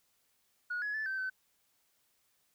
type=tone with pitch steps; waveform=sine; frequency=1453 / 1685 / 1746 / 1550 / 1524 Hz; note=F#6 / G#6 / A6 / G6 / G6; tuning=-32 / +25 / -14 / -20 / -49 cents; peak=-32 dBFS; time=0.7-1.3 s; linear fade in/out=10 ms; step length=120 ms; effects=tanh soft clip ceiling -30 dBFS + white hiss -74 dBFS RMS until 2.54 s